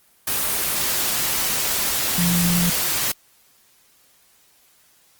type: tone in noise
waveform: sine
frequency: 174.61 Hz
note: F3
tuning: in tune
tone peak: -18 dBFS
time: 2.18-2.7 s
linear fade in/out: 5 ms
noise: white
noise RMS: -22 dBFS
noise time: 0.27-3.12 s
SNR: +1 dB
effects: white hiss -57 dBFS RMS until 5.19 s + Opus 24 kbps